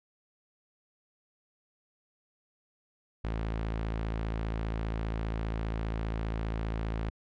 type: tone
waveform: sawtooth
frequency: 55 Hz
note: A1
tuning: in tune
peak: -27 dBFS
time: 3.24-7.1 s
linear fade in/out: 5 ms
effects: low-pass 3000 Hz 12 dB/octave